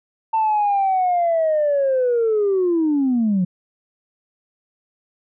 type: linear sweep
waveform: sine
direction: down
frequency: 897 to 174.61 Hz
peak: -14 dBFS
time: 0.33-3.45 s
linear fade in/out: 10 ms
effects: tanh soft clip ceiling -12 dBFS